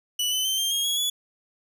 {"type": "tone with pitch steps", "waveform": "sawtooth", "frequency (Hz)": [2960, 3031, 3104, 3178, 3254, 3332, 3412], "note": ["F#7", "F#7", "G7", "G7", "G#7", "G#7", "G#7"], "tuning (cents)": [0, 41, -18, 23, -36, 5, 46], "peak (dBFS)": -20, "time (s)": [0.19, 1.1], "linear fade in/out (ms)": 5, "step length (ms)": 130, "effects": []}